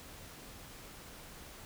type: silence
effects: pink hiss -51 dBFS RMS until 1.65 s